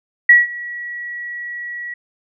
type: tone with ADSR envelope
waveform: sine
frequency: 1927 Hz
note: B6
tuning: 43 cents flat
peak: -3 dBFS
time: 0.29-1.94 s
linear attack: 6 ms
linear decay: 170 ms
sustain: -22 dB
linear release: 5 ms
effects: none